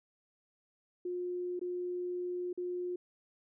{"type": "tone with dropouts", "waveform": "sine", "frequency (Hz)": 357.3, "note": "F4", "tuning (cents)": 40, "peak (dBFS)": -34, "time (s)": [1.05, 2.96], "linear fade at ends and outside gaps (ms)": 5, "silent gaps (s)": [[1.594, 1.613], [2.53, 2.575]], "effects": []}